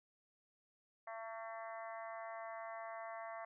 harmonic tone, 225.2 Hz, A3, 40 cents sharp, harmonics 3 / 4 / 5 / 6 / 7 / 8 / 9, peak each -47 / -53 / -51 / -59 / -60 / -57 / -57 dBFS, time 1.07-3.45 s, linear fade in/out 5 ms, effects none

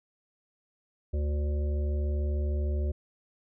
harmonic tone, 73.42 Hz, D2, in tune, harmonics 1 / 3 / 5 / 7 / 8, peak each -26 / -42 / -40 / -47 / -44 dBFS, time 1.13-2.92 s, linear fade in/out 10 ms, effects none

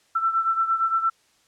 sine beating tone pair, 1335 / 1343.7 Hz, E6 / E6, +22 / +33 cents, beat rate 8.7 Hz, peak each -21 / -26 dBFS, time 0.15-1.1 s, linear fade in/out 10 ms, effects white hiss -62 dBFS RMS until 1.47 s + low-pass 8000 Hz 12 dB/octave

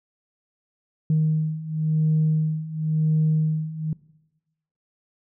sine beating tone pair, 155.56 / 156.51 Hz, D#3 / D#3, 0 / +11 cents, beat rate 0.95 Hz, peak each -23 / -20 dBFS, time 1.1-3.93 s, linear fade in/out 2 ms, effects noise-tail reverb RT60 1.0 s tail -22 dB re dry + tanh soft clip ceiling -13 dBFS

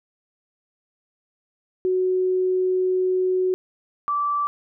sine tone pair in turn, 370 / 1163.2 Hz, F#4 / D6, 0 / -17 cents, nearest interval octave + minor sixth, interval 1983 cents, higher second, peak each -18 / -20 dBFS, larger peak first, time 1.85-3.54 / 4.08-4.47 s, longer first, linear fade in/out 0 ms, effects none

